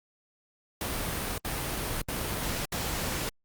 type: noise bursts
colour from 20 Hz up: pink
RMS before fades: -32 dBFS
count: 4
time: 0.81-3.291 s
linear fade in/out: 2 ms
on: 570 ms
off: 67 ms
effects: Opus 48 kbps